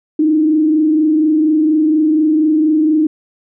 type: tone with frequency modulation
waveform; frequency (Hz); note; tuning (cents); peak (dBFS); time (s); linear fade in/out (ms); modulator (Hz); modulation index
sine; 309.8; D#4; -7; -9; 0.19-3.07; 5; 24.2; 0.49
effects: none